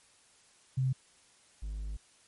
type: tone pair in turn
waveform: sine / triangle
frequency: 130.81 / 51.91 Hz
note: C3 / G#1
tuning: 0 / 0 cents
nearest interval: octave + major third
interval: 1600 cents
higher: first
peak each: -26 / -33 dBFS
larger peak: first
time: 0.77-0.93 / 1.62-1.97 s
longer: second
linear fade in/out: 10 ms
effects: white hiss -63 dBFS RMS until 2.27 s + MP3 48 kbps